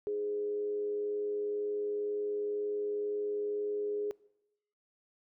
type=tone with frequency modulation; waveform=sine; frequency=415.3 Hz; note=G#4; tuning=in tune; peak=-31 dBFS; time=0.07-4.11 s; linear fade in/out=0 ms; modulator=102 Hz; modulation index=0.22; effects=noise-tail reverb RT60 0.9 s tail -23 dB re dry